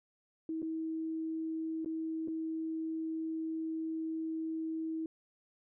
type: tone with dropouts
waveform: sine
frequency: 321.2 Hz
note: E4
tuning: 45 cents flat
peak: -34 dBFS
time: 0.49-5.06 s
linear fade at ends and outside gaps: 2 ms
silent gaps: 0.62-0.627 / 1.847-1.859 / 2.276-2.282 s
effects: none